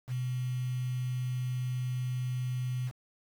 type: tone with quantisation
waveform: sine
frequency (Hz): 126.1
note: B2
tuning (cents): +36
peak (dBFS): -30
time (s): 0.07-2.92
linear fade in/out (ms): 50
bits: 8
effects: none